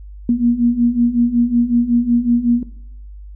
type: beating tone pair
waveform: sine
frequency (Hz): 235.1 / 240.5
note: A#3 / B3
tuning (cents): +15 / -46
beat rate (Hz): 5.4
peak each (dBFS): -17 / -14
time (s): 0.29-2.63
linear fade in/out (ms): 2
effects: noise-tail reverb RT60 0.7 s tail -17 dB re dry + added 50 Hz sine -32 dBFS peak until 3.35 s